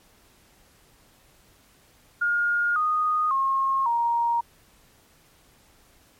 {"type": "tone with pitch steps", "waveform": "sine", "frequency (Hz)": [1422, 1237.9, 1077.7, 938.2], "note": ["F6", "D#6", "C#6", "A#5"], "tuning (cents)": [31, -9, -49, 11], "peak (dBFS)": -20, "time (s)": [2.21, 4.41], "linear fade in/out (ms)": 10, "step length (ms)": 550, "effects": ["pink hiss -58 dBFS RMS until 6.19 s", "MP3 64 kbps"]}